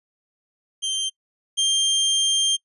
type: tone pair in turn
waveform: sawtooth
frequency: 3147 / 3180 Hz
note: G7 / G7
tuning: +6 / +24 cents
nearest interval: unison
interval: 18 cents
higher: second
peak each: -19 / -14 dBFS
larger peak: second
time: 0.82-1.1 / 1.57-2.57 s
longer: second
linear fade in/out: 20 ms
effects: noise-tail reverb RT60 0.1 s tail -25 dB re dry + resampled to 24000 Hz